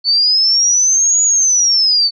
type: linear two-way sweep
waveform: sine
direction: up then down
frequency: 4452 to 6850 to 4452 Hz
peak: -9 dBFS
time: 0.04-2.11 s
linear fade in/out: 50 ms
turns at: 1.22 s
effects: none